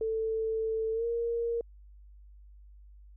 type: tone with pitch glide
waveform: sine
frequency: 443.8 to 466.9 Hz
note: A4 to A#4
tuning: +15 to +3 cents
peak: -28 dBFS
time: 0.01-1.61 s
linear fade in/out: 2 ms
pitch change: +88 cents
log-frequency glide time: 0.93-1.05 s
effects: added 50 Hz sine -50 dBFS peak until 3.16 s